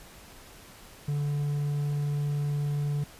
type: tone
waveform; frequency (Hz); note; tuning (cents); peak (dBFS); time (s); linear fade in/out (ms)
triangle; 145.3; D3; -18; -24; 1.08-3.04; 5
effects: pink hiss -50 dBFS RMS until 3.19 s + resampled to 32000 Hz